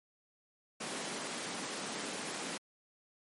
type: high-pass noise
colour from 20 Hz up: pink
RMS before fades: -40 dBFS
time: 0.8-2.58 s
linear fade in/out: 10 ms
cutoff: 190 Hz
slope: 24 dB/octave
effects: MP3 48 kbps